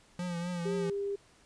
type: tone with vibrato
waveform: square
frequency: 174.61 Hz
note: F3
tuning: in tune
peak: -34 dBFS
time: 0.19-0.9 s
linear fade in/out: 2 ms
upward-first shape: triangle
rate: 4 Hz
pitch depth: 58 cents each way
type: tone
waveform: sine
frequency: 400.4 Hz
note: G4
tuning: 37 cents sharp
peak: -31 dBFS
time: 0.65-1.16 s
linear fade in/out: 10 ms
effects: pink hiss -62 dBFS RMS until 1.45 s + resampled to 22050 Hz